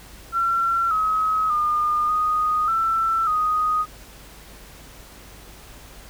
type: tone with pitch steps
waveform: sine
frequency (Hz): 1359 / 1275 / 1215 / 1241 / 1334 / 1246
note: F6 / D#6 / D#6 / D#6 / E6 / D#6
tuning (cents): -48 / +42 / -42 / -5 / +20 / +2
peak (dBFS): -18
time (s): 0.32-3.86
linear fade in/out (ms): 50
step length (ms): 590
effects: added 50 Hz sine -46 dBFS peak until 6.09 s + pink hiss -45 dBFS RMS until 6.09 s